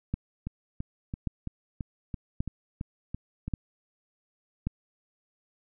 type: two click trains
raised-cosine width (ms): 5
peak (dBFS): -16 / -21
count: 5 / 10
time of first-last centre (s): 0.14-4.67 / 0.47-3.48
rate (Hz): 0.883 / 2.99
effects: none